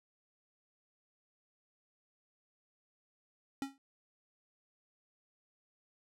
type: tone with exponential decay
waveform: square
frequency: 273.5 Hz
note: C#4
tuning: 23 cents flat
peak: -33 dBFS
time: 3.62-3.78 s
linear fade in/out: 1 ms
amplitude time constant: 33 ms
effects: low-pass 12000 Hz 12 dB/octave